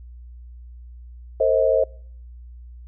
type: tone cluster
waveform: sine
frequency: 454 / 529 / 635 Hz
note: A#4 / C5 / D#5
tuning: -46 / +19 / +35 cents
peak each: -22 / -18 / -20 dBFS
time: 1.4-1.84 s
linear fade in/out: 5 ms
effects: noise-tail reverb RT60 0.6 s tail -26 dB re dry + added 60 Hz sine -38 dBFS peak until 2.87 s